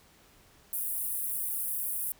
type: high-pass noise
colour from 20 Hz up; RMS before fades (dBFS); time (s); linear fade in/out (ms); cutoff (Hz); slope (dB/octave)
pink; -33; 0.73-2.12; 0; 9700; 48
effects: pink hiss -60 dBFS RMS until 2.19 s